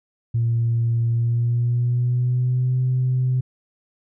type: tone with pitch glide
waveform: sine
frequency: 116.4 to 127.67 Hz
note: A#2 to C3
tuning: -2 to -42 cents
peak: -16 dBFS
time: 0.34-3.41 s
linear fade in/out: 10 ms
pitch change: +160 cents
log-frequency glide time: 1.1-2.79 s
effects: tanh soft clip ceiling -13 dBFS